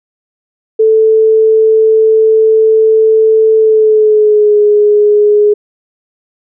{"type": "tone with pitch glide", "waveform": "sine", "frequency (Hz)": [440, 417.2], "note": ["A4", "G#4"], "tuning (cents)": [0, 8], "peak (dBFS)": -4, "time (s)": [0.79, 5.54], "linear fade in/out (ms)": 10, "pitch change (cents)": -92, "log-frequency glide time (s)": [3.57, 4.57], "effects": []}